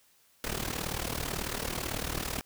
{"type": "noise with amplitude modulation", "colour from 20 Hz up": "pink", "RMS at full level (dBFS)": -31, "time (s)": [0.44, 2.41], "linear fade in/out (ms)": 0, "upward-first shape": "sine", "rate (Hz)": 38.1, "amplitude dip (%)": 80, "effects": ["white hiss -65 dBFS RMS until 2.45 s"]}